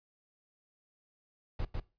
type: noise with echo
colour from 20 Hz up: brown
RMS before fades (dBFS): -33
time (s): 1.59-1.65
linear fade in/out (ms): 5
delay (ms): 150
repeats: 1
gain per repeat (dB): -2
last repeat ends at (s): 1.8
effects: noise-tail reverb RT60 0.3 s tail -20 dB re dry + resampled to 11025 Hz